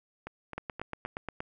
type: two click trains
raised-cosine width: 0.5 ms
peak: -20 / -24 dBFS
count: 8 / 4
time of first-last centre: 0.58-1.404 / 0.27-1.059 s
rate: 8.49 / 3.8 Hz
effects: none